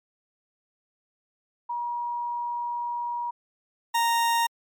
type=tone pair in turn; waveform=sine / 40% pulse; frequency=956 / 929.3 Hz; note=A#5 / A#5; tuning=+43 / -6 cents; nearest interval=unison; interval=49 cents; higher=first; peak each=-27 / -20 dBFS; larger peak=second; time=1.69-3.31 / 3.94-4.47 s; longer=first; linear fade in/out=10 ms; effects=MP3 96 kbps